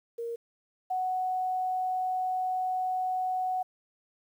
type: tone pair in turn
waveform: sine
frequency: 466.2 / 741.7 Hz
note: A#4 / F#5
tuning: 0 / +4 cents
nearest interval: minor sixth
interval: 804 cents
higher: second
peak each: -32 / -27 dBFS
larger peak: second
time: 0.18-0.36 / 0.9-3.63 s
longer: second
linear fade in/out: 10 ms
effects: 10-bit